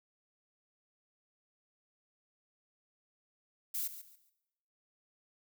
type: noise with echo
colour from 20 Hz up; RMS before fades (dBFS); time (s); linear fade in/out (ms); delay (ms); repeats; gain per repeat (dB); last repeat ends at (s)
violet; -36; 3.74-3.88; 10; 140; 3; -12; 4.3
effects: noise-tail reverb RT60 0.9 s tail -18 dB re dry